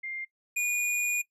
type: tone pair in turn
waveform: sine / square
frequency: 2108 / 2444 Hz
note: C7 / D#7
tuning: +12 / -32 cents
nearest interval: minor third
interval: 256 cents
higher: second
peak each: -34 / -26 dBFS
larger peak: second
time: 0.03-0.25 / 0.56-1.22 s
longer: second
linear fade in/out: 10 ms
effects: noise-tail reverb RT60 0.1 s tail -19 dB re dry + resampled to 32000 Hz